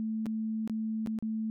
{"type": "tone with dropouts", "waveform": "sine", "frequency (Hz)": 220, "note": "A3", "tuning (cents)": 0, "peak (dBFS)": -30, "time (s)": [0, 1.5], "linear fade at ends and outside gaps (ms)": 0, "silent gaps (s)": [[0.258, 0.265], [0.676, 0.697], [1.062, 1.072], [1.188, 1.225]], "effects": []}